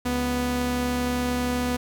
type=tone pair together; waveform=sawtooth; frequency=69.91 / 246.9 Hz; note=C#2 / B3; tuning=+15 / 0 cents; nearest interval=octave + minor seventh; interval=2185 cents; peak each=-27 / -20 dBFS; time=0.05-1.77 s; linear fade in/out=10 ms; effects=none